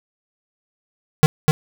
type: tone with echo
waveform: square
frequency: 153.7 Hz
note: D#3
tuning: 21 cents flat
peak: -8 dBFS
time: 1.23-1.26 s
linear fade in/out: 0 ms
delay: 250 ms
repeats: 1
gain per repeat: -3 dB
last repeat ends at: 1.51 s
effects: none